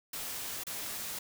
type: noise with dropouts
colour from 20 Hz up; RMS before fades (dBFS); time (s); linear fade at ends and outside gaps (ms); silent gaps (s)
white; -39; 0.13-1.19; 5; 0.637-0.667
effects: none